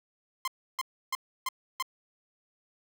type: tone bursts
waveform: sawtooth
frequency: 1046.5 Hz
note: C6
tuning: in tune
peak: -25 dBFS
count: 5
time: 0.45-1.825 s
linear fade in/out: 2 ms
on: 27 ms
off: 310 ms
effects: none